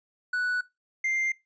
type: tone pair in turn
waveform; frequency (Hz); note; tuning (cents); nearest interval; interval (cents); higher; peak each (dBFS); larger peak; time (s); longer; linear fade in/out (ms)
triangle; 1480 / 2097; F#6 / C7; 0 / +3; tritone; 603; second; -23; neither; 0.33-0.61 / 1.04-1.32; neither; 5
effects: noise-tail reverb RT60 0.2 s tail -19 dB re dry + resampled to 16000 Hz